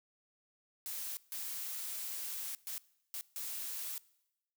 blue noise bursts at uneven times, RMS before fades -41 dBFS, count 5, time 0.86-1.17 / 1.32-2.55 / 2.67-2.78 / 3.14-3.21 / 3.36-3.98 s, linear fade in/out 0 ms, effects noise-tail reverb RT60 0.9 s tail -22 dB re dry

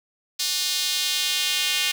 square tone with high-pass filter sweep, 164.81 Hz, E3, in tune, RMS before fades -24 dBFS, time 0.39-1.92 s, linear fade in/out 10 ms, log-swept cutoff 4300 to 2800 Hz, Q 2, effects none

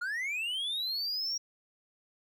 triangle linear sweep, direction up, 1382 to 5670 Hz, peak -30 dBFS, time 0.01-1.38 s, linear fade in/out 10 ms, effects none

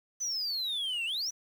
sine exponential two-way sweep, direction down then up, 6120 to 2638 to 6120 Hz, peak -28 dBFS, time 0.2-1.31 s, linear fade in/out 20 ms, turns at 1.05 s, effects tanh soft clip ceiling -29 dBFS + 9-bit

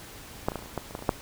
clicks, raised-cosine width 1 ms, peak -10 / -21 / -17 / -28 / -29 / -30 / -15 / -28 / -19 / -28 / -24 / -7 dBFS, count 12, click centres 0.485 / 0.519 / 0.557 / 0.59 / 0.624 / 0.659 / 0.777 / 0.909 / 0.951 / 0.991 / 1.024 / 1.092 s, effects pink hiss -45 dBFS RMS until 1.21 s

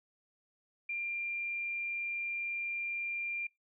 sine tone, 2386 Hz, D7, 27 cents sharp, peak -34 dBFS, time 0.89-3.47 s, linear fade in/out 5 ms, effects noise-tail reverb RT60 0.2 s tail -26 dB re dry

